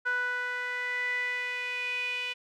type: tone with band-pass filter sweep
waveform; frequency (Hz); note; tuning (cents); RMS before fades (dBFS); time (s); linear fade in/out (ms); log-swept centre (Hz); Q
sawtooth; 494.7; B4; +3; -32; 0.05-2.34; 20; 1500 to 2700; 7.6
effects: none